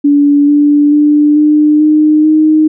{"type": "tone with pitch steps", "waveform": "sine", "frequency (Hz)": [287.6, 292, 296.4, 300.9, 305.4, 310], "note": ["D4", "D4", "D4", "D4", "D#4", "D#4"], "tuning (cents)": [-36, -10, 16, 42, -32, -6], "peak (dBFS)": -4, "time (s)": [0.04, 2.68], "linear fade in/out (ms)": 10, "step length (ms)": 440, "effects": []}